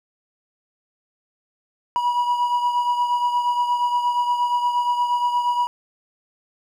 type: beating tone pair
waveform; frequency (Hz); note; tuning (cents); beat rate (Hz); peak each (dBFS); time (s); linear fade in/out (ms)
triangle; 969 / 977.5; B5 / B5; -33 / -18; 8.5; -17 / -25; 1.96-5.67; 0
effects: none